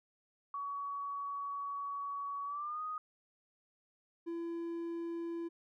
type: tone with pitch glide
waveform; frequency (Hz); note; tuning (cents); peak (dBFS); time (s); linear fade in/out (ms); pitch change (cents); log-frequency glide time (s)
sine; 1128 to 1244.4; C#6 to D#6; +30 to 0; -37; 0.54-2.98; 2; +170; 2.45-2.82
type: tone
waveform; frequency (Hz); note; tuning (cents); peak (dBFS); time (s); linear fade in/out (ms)
triangle; 336.9; E4; +38; -35; 4.26-5.49; 20
effects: none